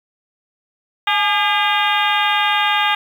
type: harmonic tone with a mistuned harmonic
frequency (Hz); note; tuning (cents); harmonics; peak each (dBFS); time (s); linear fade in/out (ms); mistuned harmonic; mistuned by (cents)
405; G#4; -43; 2 / 3 / 4 / 5 / 6 / 7 / 8 / 9; -19 / -21 / -22 / -23 / -24 / -24 / -25 / -26; 1.07-2.95; 5; 2; +66
effects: 7-bit